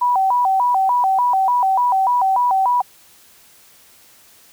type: tone with vibrato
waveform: sine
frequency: 867 Hz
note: A5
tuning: 26 cents flat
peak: -13 dBFS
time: 0.01-2.82 s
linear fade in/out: 10 ms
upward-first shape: square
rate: 3.4 Hz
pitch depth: 210 cents each way
effects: white hiss -49 dBFS RMS until 4.52 s